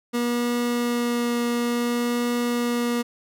30% pulse tone with vibrato, 239.6 Hz, A#3, 48 cents sharp, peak -19 dBFS, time 0.13-3.03 s, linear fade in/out 20 ms, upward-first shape triangle, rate 0.57 Hz, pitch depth 9 cents each way, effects none

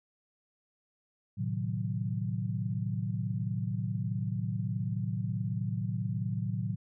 sine chord, A diminished seventh, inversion none, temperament equal with one note detuned, 112.25 / 130.81 / 155.56 / 185 Hz, A2 / C3 / Eb3 / Gb3, +35 / 0 / 0 / 0 cents, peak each -33 / -37 / -38 / -36 dBFS, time 1.37-6.76 s, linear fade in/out 20 ms, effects none

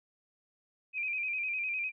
sine tone with vibrato, 2450 Hz, D#7, 27 cents flat, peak -31 dBFS, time 0.93-1.92 s, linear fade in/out 50 ms, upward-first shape square, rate 9.9 Hz, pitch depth 54 cents each way, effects none

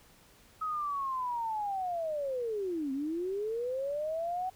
sine linear two-way sweep, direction down then up, 1279 to 261.6 to 755 Hz, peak -31 dBFS, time 0.61-4.5 s, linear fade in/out 10 ms, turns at 2.92 s, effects pink hiss -60 dBFS RMS until 4.55 s

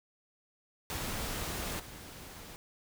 pink noise with level steps, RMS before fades -37 / -48 dBFS, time 0.9-2.56 s, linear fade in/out 0 ms, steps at 1.79 s, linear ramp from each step 10 ms, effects none

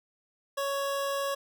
25% pulse tone, 556 Hz, C#5, 5 cents sharp, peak -25 dBFS, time 0.57-1.35 s, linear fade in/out 10 ms, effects none

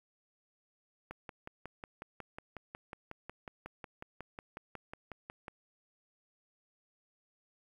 click train, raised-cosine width 0.5 ms, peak -28 dBFS, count 25, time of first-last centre 1.11-5.482 s, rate 5.49 Hz, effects 10-bit

